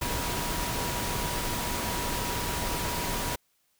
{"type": "tone in noise", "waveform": "sine", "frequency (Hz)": 963, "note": "B5", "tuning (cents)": -44, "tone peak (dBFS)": -37, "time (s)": [0.01, 3.36], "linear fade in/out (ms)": 10, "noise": "pink", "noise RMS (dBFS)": -31, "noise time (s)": [0.01, 3.36], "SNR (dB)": -9, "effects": ["white hiss -71 dBFS RMS until 3.79 s"]}